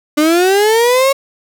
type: linear sweep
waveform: 35% pulse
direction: up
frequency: 293.7 to 554.4 Hz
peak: -7 dBFS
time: 0.17-1.13 s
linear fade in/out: 10 ms
effects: none